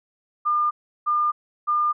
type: tone bursts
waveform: sine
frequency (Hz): 1205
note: D6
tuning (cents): +44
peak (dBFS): -18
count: 3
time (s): 0.45-1.93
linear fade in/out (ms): 20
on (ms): 260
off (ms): 350
effects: none